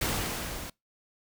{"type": "noise with level ramp", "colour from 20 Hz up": "pink", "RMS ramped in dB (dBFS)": [-28, -40], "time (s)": [0.01, 0.7], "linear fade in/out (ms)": 5, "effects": ["noise-tail reverb RT60 0.2 s tail -25 dB re dry"]}